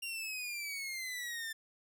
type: exponential sweep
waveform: sawtooth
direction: down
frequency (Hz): 2793 to 1774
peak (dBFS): -35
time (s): 0.02-1.53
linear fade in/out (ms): 10
effects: none